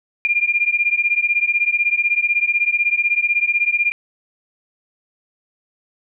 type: beating tone pair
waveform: sine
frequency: 2398 / 2414 Hz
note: D7 / D7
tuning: +36 / +47 cents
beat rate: 16 Hz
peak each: -18 dBFS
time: 0.25-3.92 s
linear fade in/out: 0 ms
effects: none